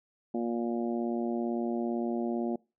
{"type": "harmonic tone", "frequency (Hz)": 117.8, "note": "A#2", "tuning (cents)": 19, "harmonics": [2, 3, 4, 5, 6, 7], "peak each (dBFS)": [-31, -33, -44, -40, -40, -48], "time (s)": [0.34, 2.56], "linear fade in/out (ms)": 5, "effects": ["noise-tail reverb RT60 0.3 s tail -25 dB re dry"]}